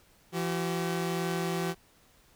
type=tone pair together; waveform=sawtooth; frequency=169.7 / 381.2 Hz; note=F3 / G4; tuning=-49 / -48 cents; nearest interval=octave + major second; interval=1401 cents; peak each=-27 / -29 dBFS; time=0.32-1.75 s; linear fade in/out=50 ms; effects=pink hiss -62 dBFS RMS until 2.35 s